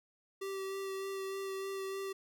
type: tone with vibrato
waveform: square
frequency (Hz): 387.9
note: G4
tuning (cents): -18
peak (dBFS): -38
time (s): 0.41-2.13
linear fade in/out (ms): 10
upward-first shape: sine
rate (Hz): 3.3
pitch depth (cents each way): 13
effects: none